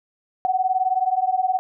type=beating tone pair; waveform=sine; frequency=739 / 758 Hz; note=F#5 / F#5; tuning=-2 / +42 cents; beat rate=19 Hz; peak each=-21 dBFS; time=0.45-1.59 s; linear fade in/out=0 ms; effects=none